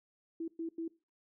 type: tone bursts at uneven times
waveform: sine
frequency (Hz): 329.6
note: E4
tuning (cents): 0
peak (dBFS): -35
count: 3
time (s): 0.4-0.48 / 0.59-0.69 / 0.78-0.88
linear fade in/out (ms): 5
effects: noise-tail reverb RT60 0.3 s tail -20 dB re dry